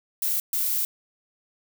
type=noise bursts at uneven times; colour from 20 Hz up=violet; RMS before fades=-25 dBFS; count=2; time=0.22-0.4 / 0.53-0.85 s; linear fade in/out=2 ms; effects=none